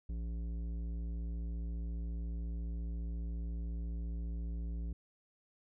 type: tone with tanh clipping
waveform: sine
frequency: 57.2 Hz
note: A#1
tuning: 32 cents flat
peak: -38 dBFS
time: 0.09-4.93 s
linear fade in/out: 5 ms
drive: 12 dB
effects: none